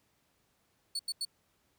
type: tone bursts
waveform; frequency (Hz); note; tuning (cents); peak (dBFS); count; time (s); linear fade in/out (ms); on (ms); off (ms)
35% pulse; 4435; C#8; 0; -31; 3; 0.95-1.251; 5; 43; 86
effects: pink hiss -73 dBFS RMS until 1.78 s + high-pass 60 Hz 12 dB/octave